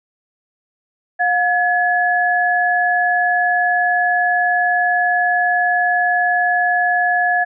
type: tone pair together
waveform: sine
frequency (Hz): 714.8 / 1700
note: F5 / G#6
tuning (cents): +40 / +40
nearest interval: octave + minor third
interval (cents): 1500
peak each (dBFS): -16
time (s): 1.19-7.45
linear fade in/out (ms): 20
effects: none